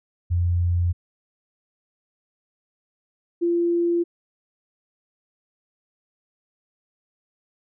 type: tone pair in turn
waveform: sine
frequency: 87.31 / 343.3 Hz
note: F2 / F4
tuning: 0 / -30 cents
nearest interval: 2 octaves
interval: 2370 cents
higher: second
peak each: -18 dBFS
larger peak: neither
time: 0.3-0.93 / 3.41-4.04 s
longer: neither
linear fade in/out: 20 ms
effects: none